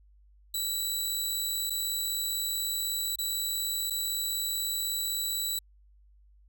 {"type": "tone with dropouts", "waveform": "15% pulse", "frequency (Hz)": 3943, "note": "B7", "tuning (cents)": -4, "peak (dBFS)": -22, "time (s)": [0.54, 5.59], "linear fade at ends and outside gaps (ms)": 5, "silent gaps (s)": [[1.698, 1.703], [3.158, 3.186], [3.9, 3.905]], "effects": ["added 50 Hz sine -56 dBFS peak until 6.48 s"]}